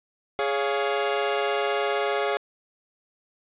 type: chord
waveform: sawtooth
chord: Db major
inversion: second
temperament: equal with one note detuned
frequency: 415.3 / 558.9 / 698.5 Hz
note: Ab4 / Db5 / F5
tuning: 0 / +14 / 0 cents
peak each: -22 / -24 / -25 dBFS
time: 0.39-2.37 s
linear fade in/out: 0 ms
effects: resampled to 8000 Hz + 9-bit